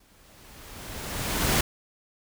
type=noise with exponential growth; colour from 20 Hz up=pink; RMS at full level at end=-21 dBFS; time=0-1.61 s; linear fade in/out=5 ms; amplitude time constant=350 ms; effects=none